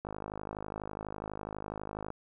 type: click train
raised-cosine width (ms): 1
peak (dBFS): -24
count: 108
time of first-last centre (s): 0.05-2.104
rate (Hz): 52.1
effects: none